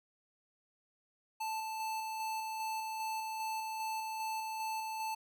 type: tone with tremolo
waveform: square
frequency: 880 Hz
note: A5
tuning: in tune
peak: -36 dBFS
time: 1.4-5.15 s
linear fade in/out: 10 ms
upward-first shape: square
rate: 2.5 Hz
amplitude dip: 25%
effects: none